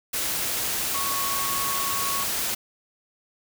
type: tone in noise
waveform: sine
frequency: 1108.7 Hz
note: C#6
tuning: in tune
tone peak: -29 dBFS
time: 0.94-2.24 s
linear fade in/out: 10 ms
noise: white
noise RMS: -27 dBFS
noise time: 0.13-2.55 s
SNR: -5 dB
effects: none